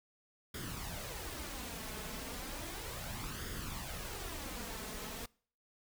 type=noise with flanger; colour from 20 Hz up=pink; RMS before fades=-43 dBFS; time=0.54-5.26 s; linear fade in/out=5 ms; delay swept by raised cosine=0.59 to 4.69 ms; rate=0.34 Hz; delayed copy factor=+0.55; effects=noise-tail reverb RT60 0.5 s tail -25 dB re dry